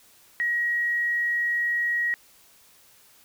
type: tone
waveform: sine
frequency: 1900 Hz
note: A#6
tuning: 33 cents sharp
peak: -22 dBFS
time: 0.4-2.14 s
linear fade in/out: 0 ms
effects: white hiss -56 dBFS RMS until 3.24 s